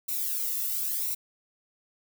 violet noise with flanger, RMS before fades -30 dBFS, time 0.08-1.15 s, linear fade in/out 10 ms, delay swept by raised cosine 0.62 to 1.3 ms, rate 0.97 Hz, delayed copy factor -0.7, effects none

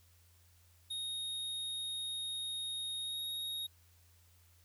square tone with pitch glide, 3729 to 3753 Hz, A#7 to A#7, 0 to +11 cents, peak -38 dBFS, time 0.9-3.67 s, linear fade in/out 10 ms, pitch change +11 cents, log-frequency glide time 3.02-3.18 s, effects added 86 Hz sine -64 dBFS peak until 4.64 s + white hiss -69 dBFS RMS until 4.64 s

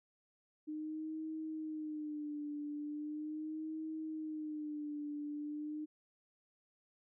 sine tone with vibrato, 304.6 Hz, D#4, 37 cents flat, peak -39 dBFS, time 0.67-5.86 s, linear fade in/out 20 ms, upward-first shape sine, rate 0.39 Hz, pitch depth 62 cents each way, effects none

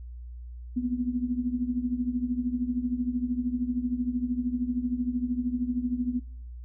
sine tone with tremolo, 246.5 Hz, B3, 3 cents flat, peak -22 dBFS, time 0.76-6.2 s, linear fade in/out 10 ms, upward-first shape triangle, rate 13 Hz, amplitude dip 85%, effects noise-tail reverb RT60 0.5 s tail -19 dB re dry + added 60 Hz sine -38 dBFS peak until 6.64 s

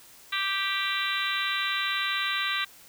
harmonic tone, 392 Hz, G4, in tune, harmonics 3 / 4 / 5 / 6 / 7 / 8 / 9 / 10, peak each -33 / -33 / -33 / -34 / -36 / -37 / -36 / -33 dBFS, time 0.32-2.65 s, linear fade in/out 10 ms, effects white hiss -52 dBFS RMS until 2.88 s

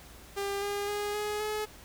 sawtooth tone with pitch steps, 399.2 / 405.7 / 412.3 / 419 / 425.9 Hz, G4 / G#4 / G#4 / G#4 / G#4, +32 / -41 / -13 / +15 / +44 cents, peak -27 dBFS, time 0.36-1.66 s, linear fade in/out 20 ms, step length 260 ms, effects added 60 Hz sine -56 dBFS peak until 1.84 s + pink hiss -52 dBFS RMS until 1.84 s

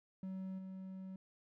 triangle tone with level steps, 189.1 Hz, F#3, 38 cents sharp, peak -39 / -43 dBFS, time 0.23-1.16 s, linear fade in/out 2 ms, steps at 0.58 s, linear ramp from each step 10 ms, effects none

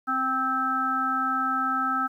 harmonic tone, 261.6 Hz, C4, in tune, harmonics 1 / 3 / 5 / 6, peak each -32 / -33 / -24 / -33 dBFS, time 0.07-2.08 s, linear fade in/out 20 ms, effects 10-bit

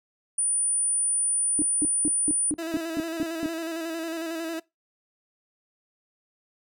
sine tone, 9420 Hz, D9, 4 cents sharp, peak -22 dBFS, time 0.38-2.51 s, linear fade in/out 5 ms
sine tone bursts, 299.9 Hz, D4, 36 cents sharp, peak -23 dBFS, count 9, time 1.59-3.46 s, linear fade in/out 0 ms, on 30 ms, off 200 ms
30% pulse tone with vibrato, 328 Hz, E4, 9 cents flat, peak -27 dBFS, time 2.58-4.6 s, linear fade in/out 10 ms, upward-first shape square, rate 11 Hz, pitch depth 34 cents each way
effects noise-tail reverb RT60 0.2 s tail -22 dB re dry

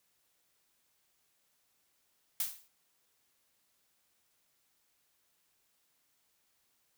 blue noise with exponential decay, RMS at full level -30 dBFS, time 2.4-2.68 s, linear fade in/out 2 ms, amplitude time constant 59 ms, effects white hiss -75 dBFS RMS until 6.97 s

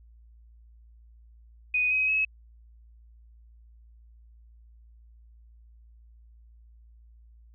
sine tone with pitch steps, 2489 / 2530 / 2571 Hz, D#7 / D#7 / E7, 0 / +28 / -44 cents, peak -22 dBFS, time 1.74-2.25 s, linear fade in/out 5 ms, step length 170 ms, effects added 57 Hz sine -51 dBFS peak until 7.54 s

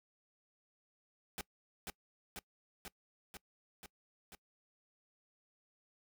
pink noise with echo, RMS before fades -42 dBFS, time 1.38-1.41 s, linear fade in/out 0 ms, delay 490 ms, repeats 6, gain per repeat -2 dB, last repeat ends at 4.35 s, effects noise-tail reverb RT60 0.1 s tail -23 dB re dry

